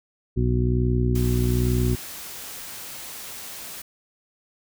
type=harmonic tone; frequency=61.1 Hz; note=B1; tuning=18 cents flat; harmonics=1 / 2 / 3 / 4 / 5 / 6; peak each=-23 / -22 / -33 / -27 / -37 / -28 dBFS; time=0.36-1.96 s; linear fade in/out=20 ms
type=noise; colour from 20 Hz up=white; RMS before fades=-37 dBFS; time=1.15-3.82 s; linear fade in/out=5 ms
effects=none